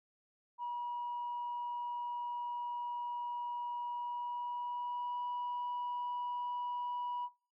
sine tone with pitch glide, 964 to 975.2 Hz, B5 to B5, -42 to -22 cents, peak -35 dBFS, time 0.58-7.29 s, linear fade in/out 50 ms, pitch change +20 cents, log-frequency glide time 3.89-5.23 s, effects noise-tail reverb RT60 0.4 s tail -21 dB re dry + tanh soft clip ceiling -33 dBFS

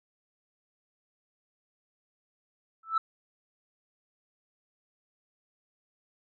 sine tone with exponential growth, 1318.5 Hz, E6, in tune, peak -18 dBFS, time 2.83-2.98 s, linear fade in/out 5 ms, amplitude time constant 32 ms, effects tanh soft clip ceiling -19 dBFS

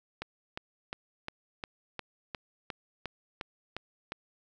click train, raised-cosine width 0.3 ms, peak -20 dBFS, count 12, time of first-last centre 0.22-4.121 s, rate 2.82 Hz, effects none

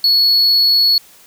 triangle tone, 4382 Hz, C#8, 21 cents flat, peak -8 dBFS, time 0.04-0.98 s, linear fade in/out 2 ms, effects white hiss -45 dBFS RMS until 1.26 s

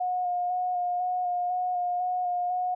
sine tone with vibrato, 720 Hz, F#5, 47 cents flat, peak -25 dBFS, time 0-2.75 s, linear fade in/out 10 ms, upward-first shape square, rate 2 Hz, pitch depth 16 cents each way, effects none

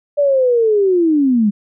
sine linear sweep, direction down, 587.3 to 197 Hz, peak -10 dBFS, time 0.17-1.51 s, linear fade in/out 20 ms, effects none

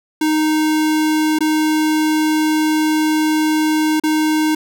square tone with dropouts, 310 Hz, D#4, 6 cents flat, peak -14 dBFS, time 0.21-4.55 s, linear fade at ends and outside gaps 5 ms, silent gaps 1.388-1.406 / 3.999-4.036 s, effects none

